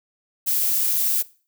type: noise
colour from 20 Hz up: violet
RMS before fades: -21 dBFS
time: 0.46-1.23 s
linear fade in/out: 20 ms
effects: noise-tail reverb RT60 0.4 s tail -20 dB re dry